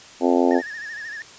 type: harmonic tone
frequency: 87.31 Hz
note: F2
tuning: in tune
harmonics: 3 / 4 / 5 / 6 / 7 / 8 / 9 / 10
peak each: -19 / -21 / -23 / -25 / -26 / -27 / -28 / -29 dBFS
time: 0.2-0.62 s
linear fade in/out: 50 ms
type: tone with vibrato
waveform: triangle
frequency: 1760 Hz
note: A6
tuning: in tune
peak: -29 dBFS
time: 0.51-1.22 s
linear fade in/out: 0 ms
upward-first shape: sine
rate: 13 Hz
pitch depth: 98 cents each way
effects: white hiss -44 dBFS RMS until 1.38 s + resampled to 16000 Hz